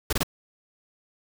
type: noise bursts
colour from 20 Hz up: pink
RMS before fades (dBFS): -24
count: 3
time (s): 0.1-0.232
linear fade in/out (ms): 5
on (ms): 28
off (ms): 24
effects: none